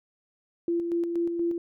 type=tone with tremolo; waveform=sine; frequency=340.9 Hz; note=F4; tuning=42 cents flat; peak=-23 dBFS; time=0.68-1.58 s; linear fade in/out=2 ms; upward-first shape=square; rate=4.2 Hz; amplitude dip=40%; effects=none